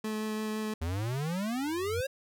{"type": "tone with vibrato", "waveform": "30% pulse", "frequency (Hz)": 215.9, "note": "A3", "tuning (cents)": -33, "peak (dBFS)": -29, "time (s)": [0.04, 0.74], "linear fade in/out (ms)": 5, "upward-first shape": "sine", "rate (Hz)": 5.9, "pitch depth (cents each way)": 9}
{"type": "exponential sweep", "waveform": "square", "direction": "up", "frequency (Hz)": [77.78, 554.4], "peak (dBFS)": -31, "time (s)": [0.81, 2.07], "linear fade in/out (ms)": 10}
{"type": "tone with exponential growth", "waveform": "sine", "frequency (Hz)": 91.1, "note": "F#2", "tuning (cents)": -26, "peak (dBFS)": -31, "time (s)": [1.5, 2.01], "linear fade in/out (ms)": 5, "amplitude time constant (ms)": 110}
{"effects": []}